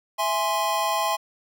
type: chord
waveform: square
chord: E augmented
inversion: none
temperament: equal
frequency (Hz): 659.3 / 830.6 / 1046.5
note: E5 / G#5 / B#5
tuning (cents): 0 / 0 / 0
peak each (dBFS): -29 / -27 / -26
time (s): 0.18-1.17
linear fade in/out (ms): 20
effects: none